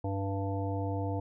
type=harmonic tone; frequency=98 Hz; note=G2; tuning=in tune; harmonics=1 / 3 / 5 / 7 / 9; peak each=-32 / -37 / -39 / -40 / -42 dBFS; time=0.04-1.2 s; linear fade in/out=5 ms; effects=none